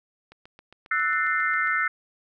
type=click train; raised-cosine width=0.3 ms; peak=-31 dBFS; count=11; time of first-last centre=0.32-1.673 s; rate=7.39 Hz
type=chord; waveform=sine; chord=F# half-diminished seventh; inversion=third; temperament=equal with one note detuned; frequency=1318.5 / 1480 / 1792.8 / 2093 Hz; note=E6 / F#6 / A6 / C7; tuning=0 / 0 / +32 / 0 cents; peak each=-27 dBFS; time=0.91-1.88 s; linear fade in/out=5 ms
effects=none